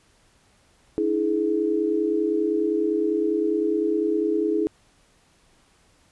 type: tone cluster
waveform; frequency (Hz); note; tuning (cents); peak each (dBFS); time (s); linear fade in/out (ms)
sine; 295.7 / 325.6 / 421; D4 / E4 / G#4; +12 / -21 / +24; -30 / -23 / -23; 0.98-4.67; 0
effects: pink hiss -60 dBFS RMS until 6.11 s + resampled to 24000 Hz